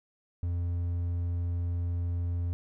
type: tone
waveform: triangle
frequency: 86.8 Hz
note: F2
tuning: 10 cents flat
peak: -26 dBFS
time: 0.43-2.53 s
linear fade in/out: 0 ms
effects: none